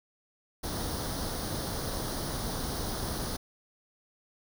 pink noise with comb filter, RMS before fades -34 dBFS, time 0.63-3.37 s, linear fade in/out 10 ms, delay 0.2 ms, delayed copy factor +0.7, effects none

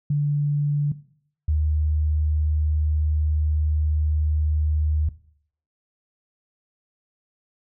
sine tone pair in turn, 145.6 / 76.38 Hz, D3 / D#2, -15 / -31 cents, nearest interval major seventh, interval 1116 cents, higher first, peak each -18 dBFS, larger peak neither, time 0.1-0.92 / 1.48-5.09 s, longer second, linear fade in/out 5 ms, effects noise-tail reverb RT60 0.6 s tail -17 dB re dry

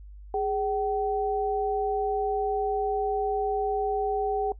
sine tone pair together, 415.3 / 764.7 Hz, G#4 / G5, 0 / -43 cents, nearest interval major seventh, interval 1057 cents, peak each -27 dBFS, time 0.34-4.52 s, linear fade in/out 2 ms, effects noise-tail reverb RT60 0.1 s tail -20 dB re dry + added 50 Hz sine -42 dBFS peak until 4.59 s

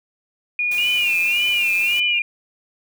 sine tone with pitch glide, 2443 to 2412 Hz, D#7 to D7, -32 to +46 cents, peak -18 dBFS, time 0.59-2.22 s, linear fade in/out 2 ms, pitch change -22 cents, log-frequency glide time 0.87-1.44 s
white noise, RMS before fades -35 dBFS, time 0.71-2 s, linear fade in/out 5 ms
sine tone with vibrato, 2792 Hz, F7, 1 cent flat, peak -20 dBFS, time 0.78-2.19 s, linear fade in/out 2 ms, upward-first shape sine, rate 1.8 Hz, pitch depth 130 cents each way
effects none

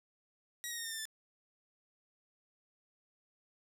10% pulse tone with pitch steps, 1909 / 1878.4 / 1848.2 / 1818.6 / 1789.4 / 1760.7 Hz, A#6 / A#6 / A#6 / A#6 / A6 / A6, +41 / +13 / -15 / -43 / +29 / +1 cents, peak -30 dBFS, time 0.64-1.054 s, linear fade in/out 0 ms, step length 69 ms, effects none

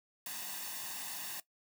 white noise with comb filter, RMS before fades -42 dBFS, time 0.26-1.4 s, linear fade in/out 2 ms, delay 1.1 ms, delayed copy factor +0.65, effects noise-tail reverb RT60 0.1 s tail -17 dB re dry + high-pass 200 Hz 12 dB/octave

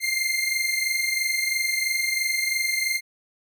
sawtooth tone pair together, 2093 / 2116 Hz, C7 / C7, 0 / +19 cents, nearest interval unison, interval 19 cents, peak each -22 dBFS, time 0-3.01 s, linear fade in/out 50 ms, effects none

